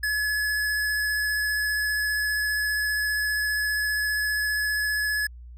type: tone with vibrato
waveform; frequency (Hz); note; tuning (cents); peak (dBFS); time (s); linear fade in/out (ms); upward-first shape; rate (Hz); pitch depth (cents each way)
square; 1703; G#6; +43; -24; 0.03-5.27; 5; triangle; 15; 10
effects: added 60 Hz sine -40 dBFS peak until 5.57 s